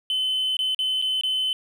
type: tone with dropouts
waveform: triangle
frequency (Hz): 3044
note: F#7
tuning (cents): +48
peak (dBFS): -19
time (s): 0.1-1.53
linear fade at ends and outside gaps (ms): 1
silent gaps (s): 0.568-0.59 / 0.747-0.79 / 1.016-1.023 / 1.211-1.235
effects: tanh soft clip ceiling -16 dBFS